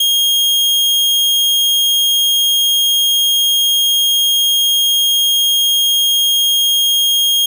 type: tone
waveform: 40% pulse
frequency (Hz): 3248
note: G#7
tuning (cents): -39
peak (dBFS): -10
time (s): 0-7.46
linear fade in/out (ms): 5
effects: none